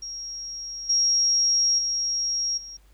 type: tone with level steps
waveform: sine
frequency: 5600 Hz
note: F8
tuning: 4 cents sharp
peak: -32 / -18 / -23 / -37 dBFS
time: 0.02-2.77 s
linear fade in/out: 5 ms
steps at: 0.89 / 1.78 / 2.57 s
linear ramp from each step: 10 ms
effects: added 50 Hz sine -52 dBFS peak until 2.93 s + pink hiss -63 dBFS RMS until 2.93 s